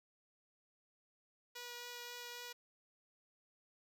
5% pulse tone with vibrato, 483.7 Hz, B4, 36 cents flat, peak -35 dBFS, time 1.55-2.53 s, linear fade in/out 10 ms, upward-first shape triangle, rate 3.7 Hz, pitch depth 9 cents each way, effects none

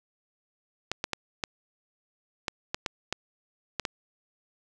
clicks, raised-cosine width 0.2 ms, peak -11 dBFS, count 10, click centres 0.916 / 1.041 / 1.133 / 1.438 / 2.482 / 2.745 / 2.862 / 3.126 / 3.797 / 3.852 s, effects none

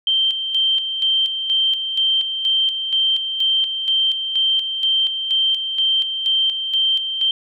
sine tone with tremolo, 3136 Hz, G7, in tune, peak -14 dBFS, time 0.07-7.31 s, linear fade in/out 2 ms, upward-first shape square, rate 2.1 Hz, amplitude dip 55%, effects none

